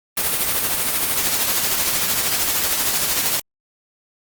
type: noise with tremolo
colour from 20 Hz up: white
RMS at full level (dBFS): -18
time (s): 0.17-3.4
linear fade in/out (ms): 5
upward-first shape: triangle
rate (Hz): 13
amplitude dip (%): 45
effects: Opus 32 kbps